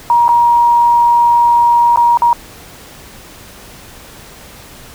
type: tone with dropouts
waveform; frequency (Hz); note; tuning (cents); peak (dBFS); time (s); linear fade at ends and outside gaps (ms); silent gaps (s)
sine; 948; A#5; +29; -6; 0.1-2.33; 1; 0.281-0.29 / 1.96-1.973 / 2.173-2.22
effects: pink hiss -36 dBFS RMS until 4.94 s